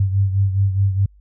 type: beating tone pair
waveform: sine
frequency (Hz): 97.1 / 101.9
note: G2 / G#2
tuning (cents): -16 / -32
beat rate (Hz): 4.8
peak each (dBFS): -15 / -22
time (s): 0-1.06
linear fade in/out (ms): 5
effects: added 50 Hz sine -46 dBFS peak until 1.2 s